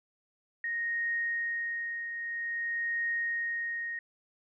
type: tone with tremolo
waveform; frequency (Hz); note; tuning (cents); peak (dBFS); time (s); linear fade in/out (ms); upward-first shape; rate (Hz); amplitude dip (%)
sine; 1864.7; A#6; 0; -28; 0.64-3.99; 2; triangle; 0.51; 55
effects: none